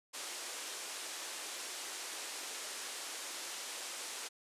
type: band-pass noise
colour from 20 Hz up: white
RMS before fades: -44 dBFS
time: 0.13-4.29 s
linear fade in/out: 20 ms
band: 310 to 9300 Hz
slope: 24 dB/octave
effects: resampled to 32000 Hz